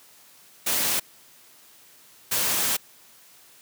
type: noise bursts at uneven times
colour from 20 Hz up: white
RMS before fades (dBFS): -24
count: 2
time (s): 0.66-1 / 2.31-2.77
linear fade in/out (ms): 10
effects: white hiss -53 dBFS RMS until 3.61 s + high-pass 100 Hz 12 dB/octave